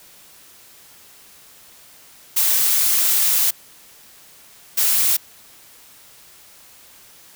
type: noise bursts at uneven times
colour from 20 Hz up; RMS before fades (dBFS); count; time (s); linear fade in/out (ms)
blue; -17; 2; 2.36-3.51 / 4.77-5.17; 10
effects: white hiss -47 dBFS RMS until 7.35 s